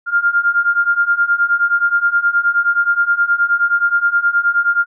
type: beating tone pair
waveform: sine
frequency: 1396.9 / 1406.4 Hz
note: F6 / F6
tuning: 0 / +12 cents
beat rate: 9.5 Hz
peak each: -16 / -14 dBFS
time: 0.06-4.86 s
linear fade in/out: 50 ms
effects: none

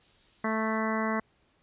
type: noise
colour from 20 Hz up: violet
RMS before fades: -49 dBFS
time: 0.01-0.78 s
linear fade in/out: 0 ms
type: harmonic tone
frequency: 220 Hz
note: A3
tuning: in tune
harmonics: 1 / 2 / 3 / 4 / 5 / 6 / 7 / 8 / 9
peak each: -30 / -36 / -35 / -38 / -34 / -40 / -40 / -40 / -37 dBFS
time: 0.44-1.2 s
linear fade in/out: 5 ms
effects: pink hiss -68 dBFS RMS until 1.62 s + resampled to 8000 Hz

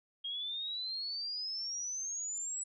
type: exponential sweep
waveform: sine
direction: up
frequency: 3235 to 7902 Hz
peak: -36 dBFS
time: 0.24-2.64 s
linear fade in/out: 10 ms
effects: none

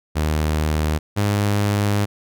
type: tone pair in turn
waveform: sawtooth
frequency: 77 / 102.5 Hz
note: D#2 / G#2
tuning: -17 / -22 cents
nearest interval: perfect fourth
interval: 495 cents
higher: second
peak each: -14 / -13 dBFS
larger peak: second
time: 0.15-0.99 / 1.16-2.06 s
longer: second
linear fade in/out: 20 ms
effects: none

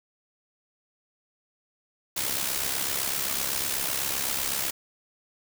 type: noise with amplitude modulation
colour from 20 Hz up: white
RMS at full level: -26 dBFS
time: 2.16-4.71 s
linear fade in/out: 10 ms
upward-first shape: sine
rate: 67.9 Hz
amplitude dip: 60%
effects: none

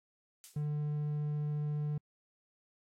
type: noise with exponential decay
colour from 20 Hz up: violet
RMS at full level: -39 dBFS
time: 0.44-0.68 s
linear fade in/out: 0 ms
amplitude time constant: 51 ms
type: tone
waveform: triangle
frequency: 148.8 Hz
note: D3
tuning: 23 cents sharp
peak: -30 dBFS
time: 0.56-1.98 s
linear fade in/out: 5 ms
effects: low-pass 8000 Hz 12 dB/octave + AAC 48 kbps

